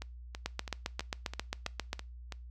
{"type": "two click trains", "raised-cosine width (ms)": 0.2, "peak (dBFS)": [-23, -16], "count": [8, 12], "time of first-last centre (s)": [[0.02, 2.323], [0.46, 1.931]], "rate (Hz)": [3.04, 7.48], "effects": ["noise-tail reverb RT60 0.3 s tail -23 dB re dry", "added 60 Hz sine -45 dBFS peak until 2.5 s"]}